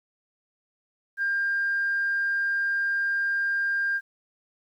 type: tone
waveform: sine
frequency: 1600 Hz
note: G6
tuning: 35 cents sharp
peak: -22 dBFS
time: 1.17-4.01 s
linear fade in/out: 50 ms
effects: tanh soft clip ceiling -18 dBFS + 10-bit